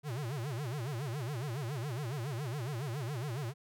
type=tone with vibrato; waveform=square; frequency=130.81 Hz; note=C3; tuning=in tune; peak=-36 dBFS; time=0.03-3.54 s; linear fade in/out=50 ms; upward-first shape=sine; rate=7.2 Hz; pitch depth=270 cents each way; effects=none